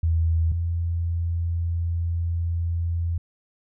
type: tone pair in turn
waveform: sine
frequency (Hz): 82 / 84.65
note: E2 / E2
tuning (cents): -9 / +46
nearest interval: minor second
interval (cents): 55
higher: second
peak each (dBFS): -18 / -22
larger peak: first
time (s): 0.03-0.52 / 0.52-3.18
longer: second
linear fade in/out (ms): 5
effects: none